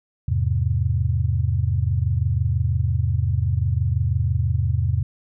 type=chord; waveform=sine; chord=E augmented; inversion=none; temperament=just; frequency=82.41 / 103.01 / 128.76 Hz; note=E2 / G#2 / B#2; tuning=0 / -14 / -27 cents; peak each=-22 / -22 / -23 dBFS; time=0.28-5.03 s; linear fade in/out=5 ms; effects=none